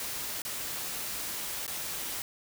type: noise with dropouts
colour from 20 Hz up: white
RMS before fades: -36 dBFS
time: 0-2.22 s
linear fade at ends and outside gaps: 1 ms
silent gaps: 0.419-0.45 / 1.666-1.678 s
effects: none